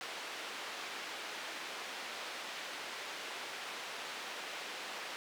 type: band-pass noise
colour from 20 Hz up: white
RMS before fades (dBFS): -44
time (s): 0.01-5.16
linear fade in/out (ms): 0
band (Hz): 370 to 3200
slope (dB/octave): 12
effects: none